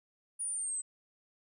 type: linear sweep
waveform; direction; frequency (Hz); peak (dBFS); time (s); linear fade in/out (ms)
sine; down; 9710 to 8020; -32; 0.39-0.82; 20
effects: tanh soft clip ceiling -30 dBFS